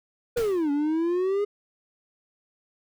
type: exponential two-way sweep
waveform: triangle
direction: down then up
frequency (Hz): 493.9 to 282.3 to 416.8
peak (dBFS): -20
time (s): 0.36-1.45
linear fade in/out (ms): 10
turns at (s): 0.71
type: noise with exponential decay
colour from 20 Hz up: pink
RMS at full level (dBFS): -34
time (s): 0.37-0.78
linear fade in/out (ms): 2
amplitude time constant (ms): 87
effects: none